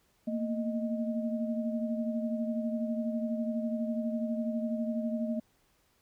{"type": "tone cluster", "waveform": "sine", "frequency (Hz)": [227.8, 239.9, 621], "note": ["A#3", "A#3", "D#5"], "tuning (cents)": [-40, 50, -3], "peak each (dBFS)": [-31, -38, -37], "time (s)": [0.27, 5.4], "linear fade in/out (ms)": 10, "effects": ["pink hiss -70 dBFS RMS until 6.01 s"]}